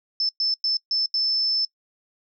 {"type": "tone bursts at uneven times", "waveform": "sine", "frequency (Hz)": 5274, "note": "E8", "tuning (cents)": 0, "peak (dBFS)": -20, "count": 5, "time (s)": [[0.2, 0.29], [0.4, 0.54], [0.64, 0.77], [0.91, 1.06], [1.14, 1.65]], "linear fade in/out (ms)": 2, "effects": ["noise-tail reverb RT60 0.1 s tail -23 dB re dry"]}